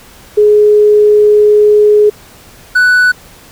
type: tone pair in turn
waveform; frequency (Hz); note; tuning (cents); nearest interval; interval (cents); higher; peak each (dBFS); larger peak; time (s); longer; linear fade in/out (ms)
sine / triangle; 419.5 / 1486.3; G#4 / F#6; +17 / +7; octave + minor seventh; 2190; second; -3; neither; 0.37-2.1 / 2.75-3.12; first; 10
effects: pink hiss -38 dBFS RMS until 3.51 s